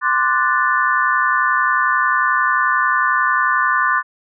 sine chord, D dominant seventh, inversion third, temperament equal with one note detuned, 1043.5 / 1174.7 / 1480 / 1760 Hz, C6 / D6 / F#6 / A6, -5 / 0 / 0 / 0 cents, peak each -19 dBFS, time 0.01-4.03 s, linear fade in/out 50 ms, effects none

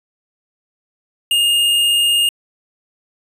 sine tone with hard clipping, 2834 Hz, F7, 25 cents sharp, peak -13 dBFS, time 1.31-2.29 s, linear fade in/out 2 ms, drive 14 dB, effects resampled to 32000 Hz

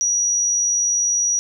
sine tone, 5800 Hz, F#8, 35 cents flat, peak -16 dBFS, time 0.01-1.39 s, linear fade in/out 0 ms, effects none

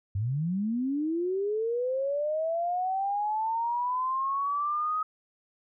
sine linear sweep, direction up, 92.5 to 1266 Hz, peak -26 dBFS, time 0.15-5.03 s, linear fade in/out 5 ms, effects none

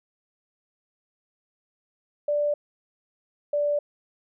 sine tone pair in turn, 587.3 / 584.5 Hz, D5 / D5, 0 / -8 cents, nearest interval unison, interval 8 cents, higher first, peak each -21 dBFS, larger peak neither, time 2.28-2.54 / 3.53-3.79 s, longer neither, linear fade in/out 5 ms, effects none

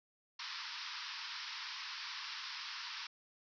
white band-pass noise, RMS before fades -45 dBFS, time 0.39-3.07 s, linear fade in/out 5 ms, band 900 to 5500 Hz, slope 96 dB/octave, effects none

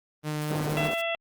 sawtooth tone with vibrato, 151.4 Hz, D#3, 47 cents flat, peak -24 dBFS, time 0.23-0.91 s, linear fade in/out 50 ms, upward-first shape triangle, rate 4.1 Hz, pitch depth 10 cents each way
white noise with tremolo, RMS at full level -43 dBFS, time 0.41-1.02 s, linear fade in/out 10 ms, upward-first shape square, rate 14 Hz, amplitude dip 65%
white band-pass noise, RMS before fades -34 dBFS, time 0.5-0.94 s, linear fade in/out 5 ms, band 130 to 560 Hz, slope 12 dB/octave
harmonic tone, 670 Hz, E5, 28 cents sharp, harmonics 1 / 2 / 3 / 4 / 5, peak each -29 / -38 / -35 / -32 / -37 dBFS, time 0.77-1.15 s, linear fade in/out 0 ms
effects Opus 32 kbps

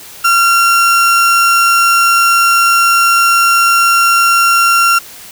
35% pulse tone, 1374 Hz, F6, 29 cents flat, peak -5 dBFS, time 0.24-4.99 s, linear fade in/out 10 ms, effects white hiss -33 dBFS RMS until 5.31 s

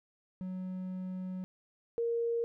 triangle / sine tone pair in turn, 185.1 / 466.4 Hz, F#3 / A#4, +1 / +1 cents, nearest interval octave + major third, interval 1600 cents, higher second, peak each -34 / -29 dBFS, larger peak second, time 0.41-1.44 / 1.98-2.44 s, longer first, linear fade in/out 0 ms, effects none

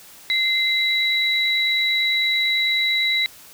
sine tone pair together, 2075 / 3917 Hz, C7 / B7, -15 / -15 cents, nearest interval major seventh, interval 1100 cents, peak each -20 dBFS, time 0.3-3.26 s, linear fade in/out 0 ms, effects white hiss -45 dBFS RMS until 3.53 s

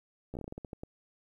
slowing click train, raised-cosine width 2 ms, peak -27 dBFS, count 12, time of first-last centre 0.34-0.835 s, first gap 13 ms, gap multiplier 1.23, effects 11-bit

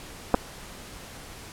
clicks, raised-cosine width 1 ms, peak -5 dBFS, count 2, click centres 0.342 / 0.346 s, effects pink hiss -43 dBFS RMS until 1.52 s + low-pass 12000 Hz 12 dB/octave

